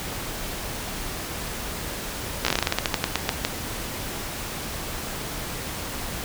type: slowing click train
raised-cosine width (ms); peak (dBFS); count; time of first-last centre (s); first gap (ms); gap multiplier
0.2; -3; 17; 2.45-3.45; 15; 1.17
effects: pink hiss -32 dBFS RMS until 6.24 s